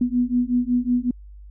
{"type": "beating tone pair", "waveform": "sine", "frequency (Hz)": [243.1, 248.5], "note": ["B3", "B3"], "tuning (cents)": [-27, 11], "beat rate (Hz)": 5.4, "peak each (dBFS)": -21, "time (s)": [0.01, 1.11], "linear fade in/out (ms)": 5, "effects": ["added 50 Hz sine -39 dBFS peak until 1.5 s"]}